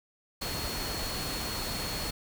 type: tone in noise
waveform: sine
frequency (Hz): 4332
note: C#8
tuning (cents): -41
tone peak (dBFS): -38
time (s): 0.41-2.11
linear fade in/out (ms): 10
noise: pink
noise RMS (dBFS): -35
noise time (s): 0.41-2.11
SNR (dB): -6
effects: none